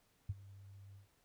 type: tone with ADSR envelope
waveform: sine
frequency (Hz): 98.4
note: G2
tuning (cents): +7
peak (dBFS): -33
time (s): 0.29-1.08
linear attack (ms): 7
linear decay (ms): 35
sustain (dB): -20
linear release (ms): 120
effects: pink hiss -74 dBFS RMS until 1.24 s